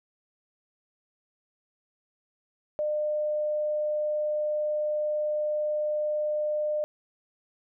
sine tone, 603 Hz, D5, 46 cents sharp, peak -25 dBFS, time 2.79-6.84 s, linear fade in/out 0 ms, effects none

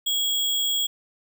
sine tone with sample-and-hold, 3322 Hz, G#7, in tune, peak -21 dBFS, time 0.06-0.87 s, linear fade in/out 10 ms, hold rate 11025 Hz, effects none

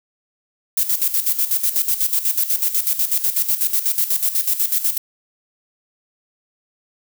violet noise with tremolo, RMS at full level -17 dBFS, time 0.77-4.98 s, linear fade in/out 5 ms, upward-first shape square, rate 8.1 Hz, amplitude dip 70%, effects none

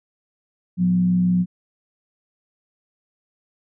sine tone with frequency modulation, 179.9 Hz, F#3, 48 cents flat, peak -15 dBFS, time 0.77-1.46 s, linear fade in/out 50 ms, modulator 66.1 Hz, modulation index 0.32, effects none

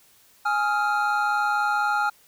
triangle tone cluster, 831 / 1269 / 1393 Hz, G#5 / D#6 / F6, +1 / +34 / -5 cents, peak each -22 / -28 / -22 dBFS, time 0.45-2.1 s, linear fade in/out 10 ms, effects white hiss -57 dBFS RMS until 2.27 s

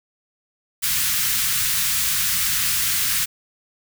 white band-stop noise, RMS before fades -21 dBFS, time 0.82-3.26 s, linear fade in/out 20 ms, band 180 to 1300 Hz, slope 24 dB/octave, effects none

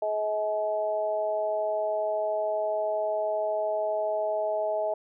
harmonic tone, 212.6 Hz, G#3, 41 cents sharp, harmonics 2 / 3 / 4, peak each -35 / -26 / -34 dBFS, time 0.02-4.94 s, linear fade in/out 5 ms, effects none

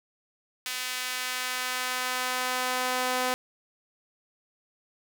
sawtooth tone with high-pass filter sweep, 253.2 Hz, B3, 43 cents sharp, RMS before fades -30 dBFS, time 0.66-3.34 s, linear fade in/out 0 ms, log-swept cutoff 2400 to 610 Hz, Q 0.84, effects none

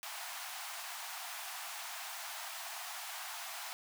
pink high-pass noise, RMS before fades -44 dBFS, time 0.03-3.73 s, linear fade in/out 0 ms, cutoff 670 Hz, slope 96 dB/octave, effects none

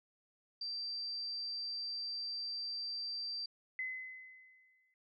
sine tone, 4692 Hz, D8, 2 cents flat, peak -38 dBFS, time 0.61-3.46 s, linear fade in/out 5 ms
sine tone with exponential decay, 2035 Hz, C7, 49 cents flat, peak -35 dBFS, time 3.79-4.94 s, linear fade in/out 1 ms, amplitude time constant 250 ms
effects none

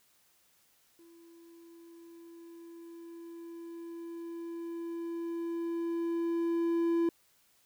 triangle tone with level ramp, 336.5 Hz, E4, 36 cents sharp, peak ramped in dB -53 to -23 dBFS, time 0.99-7.09 s, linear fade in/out 2 ms, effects white hiss -68 dBFS RMS until 7.65 s

